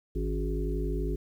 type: harmonic tone with a mistuned harmonic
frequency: 51.91 Hz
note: G#1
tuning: in tune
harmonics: 1 / 3 / 5 / 7 / 8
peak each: -29 / -37 / -38 / -36 / -38 dBFS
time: 0.15-1.16 s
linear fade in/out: 10 ms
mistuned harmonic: 5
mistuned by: +87 cents
effects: 10-bit